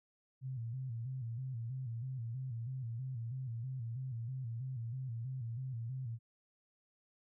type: tone with vibrato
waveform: sine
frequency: 122.7 Hz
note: B2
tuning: 11 cents flat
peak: -38 dBFS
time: 0.41-6.19 s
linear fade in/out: 50 ms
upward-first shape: square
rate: 3.1 Hz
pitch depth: 110 cents each way
effects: none